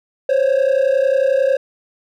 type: tone pair together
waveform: triangle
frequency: 523.3 / 554.4 Hz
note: C5 / C#5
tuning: 0 / 0 cents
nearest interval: minor second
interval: 100 cents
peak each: -12 dBFS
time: 0.29-1.57 s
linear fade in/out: 5 ms
effects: tanh soft clip ceiling -8 dBFS